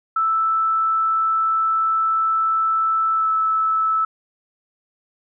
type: tone with pitch glide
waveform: sine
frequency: 1318.5 to 1308.6 Hz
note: E6 to E6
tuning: 0 to -13 cents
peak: -16 dBFS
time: 0.16-4.05 s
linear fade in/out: 5 ms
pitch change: -13 cents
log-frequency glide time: 3.14-3.28 s
effects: none